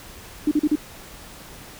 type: tone bursts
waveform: sine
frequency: 300.6 Hz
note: D4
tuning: 40 cents sharp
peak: -15 dBFS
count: 4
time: 0.47-0.756 s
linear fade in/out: 5 ms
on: 43 ms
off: 38 ms
effects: pink hiss -42 dBFS RMS until 1.79 s